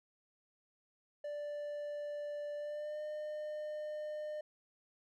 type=tone with pitch glide; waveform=triangle; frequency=587.3 to 605.6 Hz; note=D5 to D#5; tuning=0 to -47 cents; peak=-37 dBFS; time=1.24-4.41 s; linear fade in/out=5 ms; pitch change=+53 cents; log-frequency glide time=2.56-3.01 s; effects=none